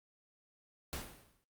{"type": "noise with exponential decay", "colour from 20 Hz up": "pink", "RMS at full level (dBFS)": -39, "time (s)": [0.93, 1.44], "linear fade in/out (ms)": 0, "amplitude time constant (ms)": 110, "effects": ["Opus 48 kbps"]}